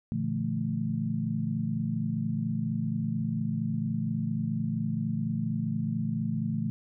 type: chord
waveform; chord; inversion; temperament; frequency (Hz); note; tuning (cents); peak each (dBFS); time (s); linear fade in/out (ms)
sine; Bb major seventh; none; equal with one note detuned; 116.54 / 146.83 / 171.12 / 220; Bb2 / D3 / F3 / A3; 0 / 0 / -35 / 0; -34 / -34 / -33 / -31; 0.12-6.7; 0
effects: none